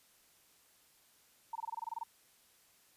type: tone bursts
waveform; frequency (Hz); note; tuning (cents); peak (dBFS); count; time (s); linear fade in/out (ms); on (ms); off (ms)
sine; 918; A#5; -27; -36; 11; 1.53-2.035; 5; 25; 23
effects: white hiss -67 dBFS RMS until 2.96 s + resampled to 32000 Hz